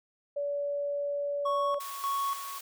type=tone; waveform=sine; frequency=573 Hz; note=D5; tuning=43 cents flat; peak=-29 dBFS; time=0.36-1.79 s; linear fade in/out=10 ms
type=tone with tremolo; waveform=triangle; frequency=1108.7 Hz; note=C#6; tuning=in tune; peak=-26 dBFS; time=1.45-2.59 s; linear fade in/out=10 ms; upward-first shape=square; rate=1.7 Hz; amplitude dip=70%
type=high-pass noise; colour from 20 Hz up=white; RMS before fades=-43 dBFS; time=1.8-2.61 s; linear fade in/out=5 ms; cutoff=670 Hz; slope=12 dB/octave
effects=none